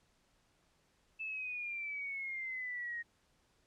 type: exponential sweep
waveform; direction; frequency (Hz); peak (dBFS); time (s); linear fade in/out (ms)
sine; down; 2637 to 1864.7; -38; 1.19-3.03; 20
effects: pink hiss -73 dBFS RMS until 3.66 s + low-pass 9000 Hz 12 dB/octave